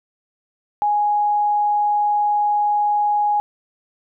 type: tone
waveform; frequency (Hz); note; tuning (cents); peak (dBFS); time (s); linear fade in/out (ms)
sine; 830.6; G#5; 0; -15; 0.82-3.4; 0
effects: none